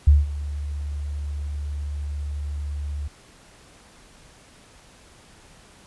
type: tone with ADSR envelope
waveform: sine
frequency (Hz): 72.8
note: D2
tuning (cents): -15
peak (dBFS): -8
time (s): 0.07-3.08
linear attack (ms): 7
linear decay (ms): 180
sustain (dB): -18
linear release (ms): 8
effects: pink hiss -51 dBFS RMS until 5.86 s + resampled to 24000 Hz